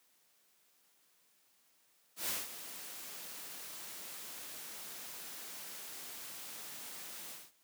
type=noise with ADSR envelope; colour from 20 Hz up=white; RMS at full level=-35 dBFS; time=2.16-7.52 s; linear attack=120 ms; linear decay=190 ms; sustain=-12 dB; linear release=210 ms; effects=white hiss -71 dBFS RMS until 7.63 s + high-pass 150 Hz 12 dB/octave